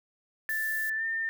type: noise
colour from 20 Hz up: violet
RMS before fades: -40 dBFS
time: 0.49-0.9 s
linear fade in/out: 5 ms
type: tone with pitch glide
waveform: sine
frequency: 1760 to 1806.3 Hz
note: A6 to A6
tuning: 0 to +45 cents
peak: -28 dBFS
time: 0.49-1.29 s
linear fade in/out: 0 ms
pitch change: +45 cents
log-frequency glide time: 0.96-1.03 s
effects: none